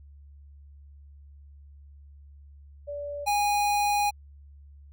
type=tone pair in turn; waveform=sine / square; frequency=578 / 822.4 Hz; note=D5 / G#5; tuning=-28 / -17 cents; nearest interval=tritone; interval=611 cents; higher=second; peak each=-32 / -23 dBFS; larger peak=second; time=2.87-3.26 / 3.26-4.11 s; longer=second; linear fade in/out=20 ms; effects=added 71 Hz sine -47 dBFS peak until 4.92 s